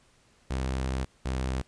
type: tone pair in turn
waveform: sawtooth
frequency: 65.2 / 64.79 Hz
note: C2 / C2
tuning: -5 / -16 cents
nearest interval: unison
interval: 11 cents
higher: first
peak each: -24 dBFS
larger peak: neither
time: 0.5-1.05 / 1.25-1.62 s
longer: first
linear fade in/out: 10 ms
effects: pink hiss -63 dBFS RMS until 1.67 s + resampled to 22050 Hz